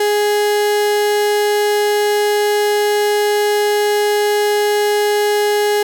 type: tone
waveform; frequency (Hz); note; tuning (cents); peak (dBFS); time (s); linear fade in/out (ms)
35% pulse; 415.3; G#4; 0; -11; 0-5.83; 5
effects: none